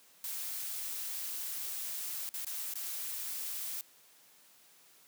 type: noise with dropouts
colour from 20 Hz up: blue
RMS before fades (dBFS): -39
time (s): 0.24-3.81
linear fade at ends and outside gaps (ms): 1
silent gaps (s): 2.291-2.34 / 2.448-2.467 / 2.738-2.755
effects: white hiss -62 dBFS RMS until 5.07 s + high-pass 150 Hz 12 dB/octave